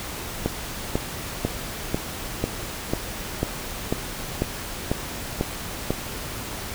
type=click train; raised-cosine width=2 ms; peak=-8 dBFS; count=12; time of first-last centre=0.46-5.906 s; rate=2.02 Hz; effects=pink hiss -33 dBFS RMS until 6.74 s